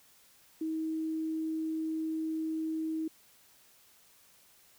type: tone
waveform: sine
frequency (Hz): 318.2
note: D#4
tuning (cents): +39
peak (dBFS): -31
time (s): 0.61-3.08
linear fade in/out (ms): 5
effects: white hiss -62 dBFS RMS until 4.78 s